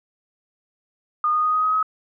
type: tone with pitch steps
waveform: sine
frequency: 1223 / 1232.9 / 1242.9 / 1253 / 1263.2 / 1273.5 Hz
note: D#6 / D#6 / D#6 / D#6 / D#6 / D#6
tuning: -30 / -16 / -2 / +12 / +26 / +40 cents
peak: -17 dBFS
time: 1.24-1.828 s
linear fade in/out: 2 ms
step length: 98 ms
effects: none